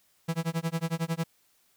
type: tone with tremolo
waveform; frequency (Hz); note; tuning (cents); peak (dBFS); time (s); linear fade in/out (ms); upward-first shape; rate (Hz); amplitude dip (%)
45% pulse; 164.81; E3; 0; -25; 0.28-1.24; 10; sine; 11; 100
effects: white hiss -67 dBFS RMS until 1.76 s